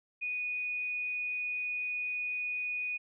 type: tone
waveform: sine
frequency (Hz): 2474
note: D#7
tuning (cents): -10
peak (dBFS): -32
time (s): 0.21-2.98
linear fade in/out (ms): 20
effects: none